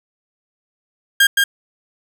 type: tone with echo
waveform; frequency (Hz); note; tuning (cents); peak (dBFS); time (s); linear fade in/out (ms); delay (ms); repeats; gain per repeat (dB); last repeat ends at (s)
30% pulse; 1612; G6; +48; -6; 1.2-1.27; 5; 170; 1; -3; 1.44
effects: none